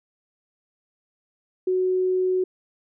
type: tone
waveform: sine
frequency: 370 Hz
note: F#4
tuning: in tune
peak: -19 dBFS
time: 1.67-2.44 s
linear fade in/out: 5 ms
effects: none